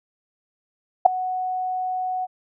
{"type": "tone with ADSR envelope", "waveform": "sine", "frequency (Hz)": 740, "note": "F#5", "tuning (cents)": 0, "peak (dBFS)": -3, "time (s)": [1.05, 2.27], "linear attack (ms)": 11, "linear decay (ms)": 4, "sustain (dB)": -20, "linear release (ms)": 32, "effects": []}